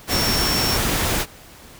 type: tone in noise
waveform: sine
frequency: 5460 Hz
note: F8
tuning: 40 cents flat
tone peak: -22 dBFS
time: 0.09-0.79 s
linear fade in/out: 50 ms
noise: pink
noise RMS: -21 dBFS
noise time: 0.07-1.26 s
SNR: -4 dB
effects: pink hiss -44 dBFS RMS until 1.79 s